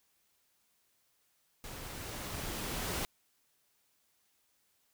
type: noise with level ramp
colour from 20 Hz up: pink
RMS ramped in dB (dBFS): -46 to -35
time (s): 1.64-3.05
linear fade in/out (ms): 0
effects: white hiss -74 dBFS RMS until 4.93 s